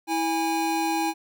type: tone pair together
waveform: square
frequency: 326 / 821.5 Hz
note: E4 / G#5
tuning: -19 / -19 cents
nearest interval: octave + major third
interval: 1600 cents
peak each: -27 / -26 dBFS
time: 0.07-1.14 s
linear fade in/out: 50 ms
effects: none